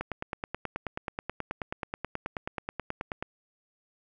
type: click train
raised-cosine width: 0.5 ms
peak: -17 dBFS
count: 31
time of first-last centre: 0.01-3.225 s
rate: 9.33 Hz
effects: none

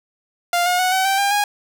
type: tone with pitch steps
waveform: sawtooth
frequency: 698.5 / 717.7 / 737.5 / 757.8 / 778.6 / 800.1 / 822.1 Hz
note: F5 / F5 / F#5 / F#5 / G5 / G5 / G#5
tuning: 0 / +47 / -6 / +41 / -12 / +35 / -18 cents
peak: -12 dBFS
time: 0.53-1.44 s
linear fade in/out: 2 ms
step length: 130 ms
effects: none

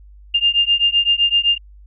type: beating tone pair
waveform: sine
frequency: 2803 / 2810.8 Hz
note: F7 / F7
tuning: +6 / +10 cents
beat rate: 7.8 Hz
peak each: -16 dBFS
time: 0.34-1.58 s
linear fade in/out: 10 ms
effects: added 50 Hz sine -40 dBFS peak until 1.86 s

